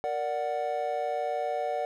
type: chord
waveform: triangle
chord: Bb augmented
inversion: none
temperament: equal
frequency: 466.2 / 587.3 / 740 Hz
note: Bb4 / D5 / F#5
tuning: 0 / 0 / 0 cents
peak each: -33 / -30 / -29 dBFS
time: 0.04-1.85 s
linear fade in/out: 0 ms
effects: none